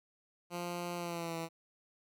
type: tone with pitch glide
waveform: 10% pulse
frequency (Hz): 174.61 to 165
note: F3 to E3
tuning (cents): 0 to +2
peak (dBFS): -29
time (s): 0.5-1.49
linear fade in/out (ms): 50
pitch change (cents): -98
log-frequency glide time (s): 0.96-1.37
effects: none